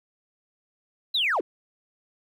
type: linear sweep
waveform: triangle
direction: down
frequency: 4100 to 250 Hz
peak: -18 dBFS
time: 1.14-1.41 s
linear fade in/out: 10 ms
effects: tanh soft clip ceiling -19 dBFS